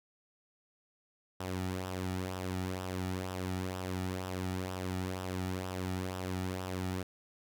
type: tone with flanger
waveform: sawtooth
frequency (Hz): 92.5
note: F#2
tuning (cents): 0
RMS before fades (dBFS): -37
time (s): 1.4-7.03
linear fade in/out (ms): 5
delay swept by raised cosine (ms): 0.45 to 1.95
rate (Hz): 2.1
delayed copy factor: -0.55
effects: none